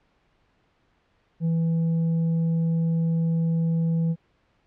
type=tone with tanh clipping; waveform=triangle; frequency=164.81 Hz; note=E3; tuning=in tune; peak=-21 dBFS; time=1.4-4.16 s; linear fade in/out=50 ms; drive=8 dB; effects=pink hiss -66 dBFS RMS until 4.66 s + low-pass 3000 Hz 12 dB/octave